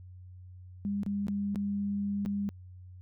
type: tone with dropouts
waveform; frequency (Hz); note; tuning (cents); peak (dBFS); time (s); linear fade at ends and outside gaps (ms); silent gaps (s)
sine; 201.6; G3; +49; -29; 0.85-2.49; 0; 1.033-1.063 / 1.269-1.283 / 1.547-1.558 / 2.251-2.26
effects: added 91 Hz sine -46 dBFS peak until 3.01 s